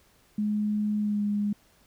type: tone with pitch glide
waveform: sine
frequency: 210 to 206 Hz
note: G#3 to G#3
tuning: +19 to -14 cents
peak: -24 dBFS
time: 0.38-1.53 s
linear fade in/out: 5 ms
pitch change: -33 cents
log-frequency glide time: 0.99-1.22 s
effects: pink hiss -62 dBFS RMS until 1.86 s